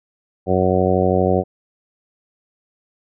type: harmonic tone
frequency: 92.5 Hz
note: F#2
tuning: in tune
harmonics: 1 / 2 / 3 / 4 / 5 / 6 / 7 / 8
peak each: -22 / -21 / -25 / -21 / -21 / -21 / -25 / -23 dBFS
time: 0.46-1.44 s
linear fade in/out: 50 ms
effects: none